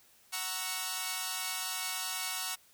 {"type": "chord", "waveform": "5% pulse", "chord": "F# dominant seventh", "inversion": "none", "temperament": "equal", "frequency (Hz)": [740, 932.3, 1108.7, 1318.5], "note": ["F#5", "A#5", "C#6", "E6"], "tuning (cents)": [0, 0, 0, 0], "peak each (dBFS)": -28, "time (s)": [0.32, 2.56], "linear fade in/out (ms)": 20, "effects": ["white hiss -63 dBFS RMS until 2.73 s"]}